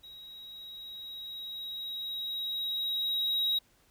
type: tone with level ramp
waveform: triangle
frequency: 3821 Hz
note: A#7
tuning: 42 cents sharp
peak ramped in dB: -45 to -24 dBFS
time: 0.03-3.59 s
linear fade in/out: 10 ms
effects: pink hiss -66 dBFS RMS until 3.9 s